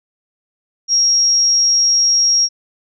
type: tone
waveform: sine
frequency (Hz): 5600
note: F8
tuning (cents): +4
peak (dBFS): -10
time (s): 0.88-2.49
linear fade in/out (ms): 50
effects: none